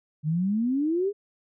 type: exponential sweep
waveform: sine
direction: up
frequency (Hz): 146.83 to 419.4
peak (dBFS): -22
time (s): 0.23-1.13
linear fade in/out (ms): 50
effects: none